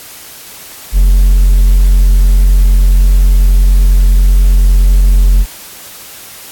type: tone with hard clipping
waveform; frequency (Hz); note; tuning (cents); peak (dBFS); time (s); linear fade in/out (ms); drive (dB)
triangle; 45.08; F#1; -44; -4; 0.92-5.46; 50; 5
effects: white hiss -31 dBFS RMS until 6.51 s + AAC 64 kbps